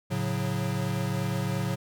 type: chord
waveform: square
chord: F# minor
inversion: first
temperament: equal with one note detuned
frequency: 110 / 138.59 / 181.5 Hz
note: A2 / C#3 / F#3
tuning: 0 / 0 / -33 cents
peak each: -32 / -32 / -32 dBFS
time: 0.1-1.76 s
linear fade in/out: 20 ms
effects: none